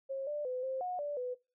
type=tone with pitch steps; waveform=sine; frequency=540 / 591 / 506 / 526 / 726 / 583 / 498.6 Hz; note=C#5 / D5 / B4 / C5 / F#5 / D5 / B4; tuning=-45 / +11 / +42 / +9 / -33 / -13 / +16 cents; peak=-34 dBFS; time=0.09-1.35 s; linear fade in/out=20 ms; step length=180 ms; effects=noise-tail reverb RT60 0.3 s tail -21 dB re dry